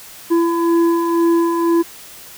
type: tone with frequency modulation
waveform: sine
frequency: 337 Hz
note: E4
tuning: 38 cents sharp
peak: -12 dBFS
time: 0.3-1.83 s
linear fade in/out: 20 ms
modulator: 672 Hz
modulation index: 0.69
effects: white hiss -38 dBFS RMS until 2.37 s